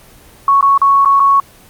sine tone with dropouts, 1108.7 Hz, C#6, in tune, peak -6 dBFS, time 0.48-1.4 s, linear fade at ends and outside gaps 2 ms, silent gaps 0.61-0.626 / 0.777-0.816 / 1.049-1.057 / 1.197-1.201 s, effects pink hiss -42 dBFS RMS until 1.69 s + Opus 24 kbps

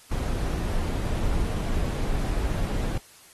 brown noise, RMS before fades -26 dBFS, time 0.11-2.98 s, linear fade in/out 5 ms, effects white hiss -52 dBFS RMS until 3.33 s + AAC 32 kbps

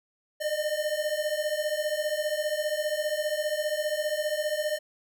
square beating tone pair, 598 / 613 Hz, D5 / D#5, +31 / -26 cents, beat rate 15 Hz, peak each -31 / -30 dBFS, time 0.4-4.79 s, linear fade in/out 20 ms, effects none

